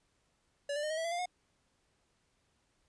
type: tone with pitch steps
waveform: square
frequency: 571 / 590.5 / 610.6 / 631.4 / 652.9 / 675.1 / 698.1 / 721.9 Hz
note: D5 / D5 / D#5 / D#5 / E5 / E5 / F5 / F#5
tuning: -49 / +9 / -33 / +25 / -17 / +41 / -1 / -43 cents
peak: -34 dBFS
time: 0.69-1.258 s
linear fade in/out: 5 ms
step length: 71 ms
effects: pink hiss -75 dBFS RMS until 2.88 s + resampled to 22050 Hz